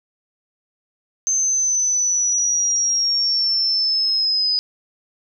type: linear sweep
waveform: sine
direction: down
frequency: 6272 to 4978 Hz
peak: -16 dBFS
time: 1.27-4.59 s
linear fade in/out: 0 ms
effects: none